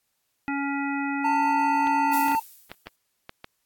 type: harmonic tone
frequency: 280 Hz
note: C#4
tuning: 18 cents sharp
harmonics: 1 / 3 / 5 / 7 / 9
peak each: -27 / -32 / -34 / -35 / -37 dBFS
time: 0.48-2.35 s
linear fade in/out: 0 ms
type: tone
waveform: triangle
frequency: 897 Hz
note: A5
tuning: 33 cents sharp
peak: -19 dBFS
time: 1.24-2.4 s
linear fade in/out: 10 ms
type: clicks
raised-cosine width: 0.3 ms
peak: -21 dBFS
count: 7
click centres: 1.871 / 2.282 / 2.318 / 2.716 / 2.87 / 3.294 / 3.444 s
type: noise with exponential decay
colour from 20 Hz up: violet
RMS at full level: -29 dBFS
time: 2.13-2.96 s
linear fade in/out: 5 ms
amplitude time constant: 180 ms
effects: white hiss -74 dBFS RMS until 3.65 s + AAC 64 kbps

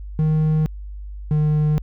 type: tone pair in turn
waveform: triangle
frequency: 155.56 / 151.74 Hz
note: D#3 / D#3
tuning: 0 / -43 cents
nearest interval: unison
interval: 43 cents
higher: first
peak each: -13 dBFS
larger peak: neither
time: 0.19-0.66 / 1.31-1.78 s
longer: neither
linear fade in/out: 0 ms
effects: added 50 Hz sine -30 dBFS peak until 1.82 s

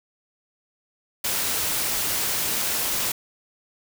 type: noise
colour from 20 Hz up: white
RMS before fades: -25 dBFS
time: 1.24-3.12 s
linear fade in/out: 5 ms
effects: none

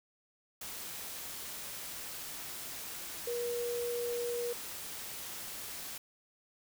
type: tone in noise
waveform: sine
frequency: 478.5 Hz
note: A#4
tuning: 45 cents sharp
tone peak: -33 dBFS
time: 3.27-4.53 s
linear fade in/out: 5 ms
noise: white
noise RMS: -43 dBFS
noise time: 0.61-5.98 s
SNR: +7 dB
effects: none

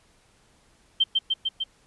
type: tone with echo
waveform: sine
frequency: 3136 Hz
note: G7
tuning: in tune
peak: -16 dBFS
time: 1-1.04 s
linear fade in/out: 10 ms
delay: 150 ms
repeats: 4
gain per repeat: -2 dB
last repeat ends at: 1.64 s
effects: pink hiss -61 dBFS RMS until 1.86 s + resampled to 24000 Hz

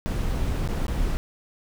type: noise with dropouts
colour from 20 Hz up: brown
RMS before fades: -25 dBFS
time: 0.06-1.17 s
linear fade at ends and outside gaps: 0 ms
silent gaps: 0.675-0.688 / 0.867-0.882 s
effects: none

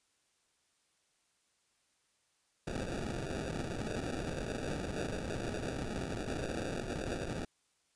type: noise with sample-and-hold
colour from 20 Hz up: white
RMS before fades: -38 dBFS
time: 2.67-7.45 s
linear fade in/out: 5 ms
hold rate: 1050 Hz
effects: white hiss -75 dBFS RMS until 7.95 s + resampled to 22050 Hz

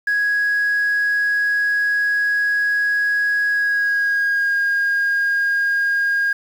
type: tone with pitch glide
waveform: sine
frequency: 1661.2 to 1625.1 Hz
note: G#6 to G#6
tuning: 0 to -38 cents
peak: -14 dBFS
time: 0.07-6.33 s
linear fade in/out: 5 ms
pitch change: -38 cents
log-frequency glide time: 3.48-4.55 s
effects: tanh soft clip ceiling -13 dBFS + 7-bit

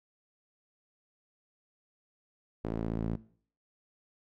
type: tone with band-pass filter sweep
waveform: sawtooth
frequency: 55.7 Hz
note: A1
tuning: 22 cents sharp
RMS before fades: -34 dBFS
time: 2.64-3.16 s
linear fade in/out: 10 ms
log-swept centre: 360 to 210 Hz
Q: 0.98
effects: noise-tail reverb RT60 0.5 s tail -18 dB re dry

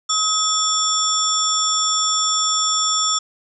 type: tone cluster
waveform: sine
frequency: 1279 / 3459 / 5480 / 7200 Hz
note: D#6 / A7 / F8 / A8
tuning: +47 / -30 / -34 / +39 cents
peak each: -22 dBFS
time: 0.09-3.19 s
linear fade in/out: 10 ms
effects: none

